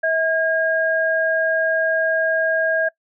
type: tone pair together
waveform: sine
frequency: 645 / 1625.3 Hz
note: E5 / G#6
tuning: -38 / -38 cents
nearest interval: octave + major third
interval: 1600 cents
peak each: -19 / -19 dBFS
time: 0.03-2.89 s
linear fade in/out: 10 ms
effects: noise-tail reverb RT60 0.1 s tail -21 dB re dry